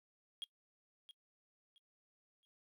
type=tone with echo; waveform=triangle; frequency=3264 Hz; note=G#7; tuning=31 cents flat; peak=-39 dBFS; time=0.42-0.44 s; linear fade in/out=0 ms; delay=670 ms; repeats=3; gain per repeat=-12 dB; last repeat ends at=2.45 s; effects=noise-tail reverb RT60 0.1 s tail -22 dB re dry